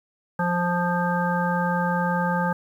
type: harmonic tone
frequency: 175.5 Hz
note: F3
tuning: 9 cents sharp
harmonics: 1 / 3 / 5 / 7 / 9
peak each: -24 / -29 / -26 / -31 / -29 dBFS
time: 0.39-2.53 s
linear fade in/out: 5 ms
effects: 9-bit